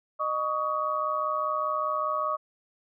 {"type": "tone cluster", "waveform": "sine", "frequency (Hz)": [614, 1126, 1251], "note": ["D#5", "C#6", "D#6"], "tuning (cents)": [-23, 27, 9], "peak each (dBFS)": [-32, -28, -31], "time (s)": [0.19, 2.37], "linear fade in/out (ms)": 20, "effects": []}